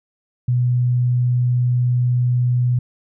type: tone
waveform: sine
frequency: 123.47 Hz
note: B2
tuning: in tune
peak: -14 dBFS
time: 0.48-2.79 s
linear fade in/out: 5 ms
effects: none